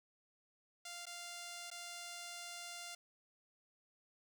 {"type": "tone with dropouts", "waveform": "5% pulse", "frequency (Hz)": 697, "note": "F5", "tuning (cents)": -4, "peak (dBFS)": -35, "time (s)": [0.85, 2.95], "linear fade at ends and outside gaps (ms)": 5, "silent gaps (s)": [[1.056, 1.066], [1.703, 1.713]], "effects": []}